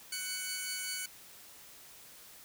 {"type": "tone pair together", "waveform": "10% pulse", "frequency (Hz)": [1493.7, 2238], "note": ["F#6", "C#7"], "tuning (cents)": [16, 16], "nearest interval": "perfect fifth", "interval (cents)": 700, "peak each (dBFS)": [-32, -29], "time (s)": [0.12, 1.06], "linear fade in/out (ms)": 5, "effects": ["white hiss -54 dBFS RMS until 2.44 s"]}